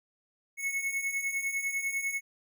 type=beating tone pair; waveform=square; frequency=2191 / 2201 Hz; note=C#7 / C#7; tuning=-21 / -13 cents; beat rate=10 Hz; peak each=-37 / -32 dBFS; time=0.57-2.21 s; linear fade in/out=50 ms; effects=none